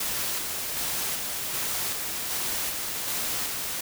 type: noise with tremolo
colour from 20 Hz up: white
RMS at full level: -29 dBFS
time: 0-3.81 s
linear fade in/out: 5 ms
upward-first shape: square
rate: 1.3 Hz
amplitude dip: 25%
effects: none